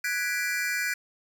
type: chord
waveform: square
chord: G# half-diminished seventh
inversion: third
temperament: equal with one note detuned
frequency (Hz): 1480 / 1661.2 / 1975.5 / 2357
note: F#6 / G#6 / B6 / D7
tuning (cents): 0 / 0 / 0 / +6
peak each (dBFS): -33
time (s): 0.04-0.94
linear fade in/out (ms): 5
effects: 10-bit